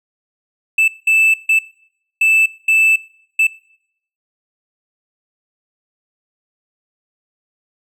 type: tone bursts at uneven times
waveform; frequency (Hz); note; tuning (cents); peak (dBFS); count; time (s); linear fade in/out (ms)
triangle; 2637; E7; 0; -8; 6; 0.78-0.88 / 1.07-1.34 / 1.49-1.59 / 2.21-2.46 / 2.68-2.96 / 3.39-3.47; 5
effects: noise-tail reverb RT60 0.7 s tail -22 dB re dry